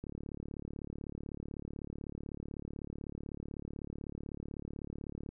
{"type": "click train", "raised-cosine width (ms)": 3, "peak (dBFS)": -29, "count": 190, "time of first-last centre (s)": [0.04, 5.29], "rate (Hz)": 36, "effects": []}